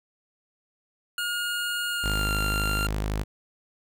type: tone with pitch glide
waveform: 25% pulse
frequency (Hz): 1427 to 1389.6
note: F6 to F6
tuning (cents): +37 to -9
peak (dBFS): -23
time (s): 1.18-2.87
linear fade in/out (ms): 2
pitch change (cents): -46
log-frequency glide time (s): 1.9-2.3
type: tone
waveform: sawtooth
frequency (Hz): 51.91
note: G#1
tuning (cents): 0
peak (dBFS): -22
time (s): 2.03-3.24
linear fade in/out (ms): 20
effects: none